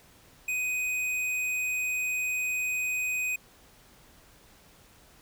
sine tone with tanh clipping, 2500 Hz, D#7, 8 cents sharp, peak -29 dBFS, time 0.48-3.36 s, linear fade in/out 5 ms, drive 14 dB, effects pink hiss -57 dBFS RMS until 5.21 s

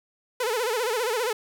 sawtooth tone with vibrato, 466.2 Hz, A#4, in tune, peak -20 dBFS, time 0.4-1.33 s, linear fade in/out 5 ms, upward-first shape sine, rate 15 Hz, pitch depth 160 cents each way, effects none

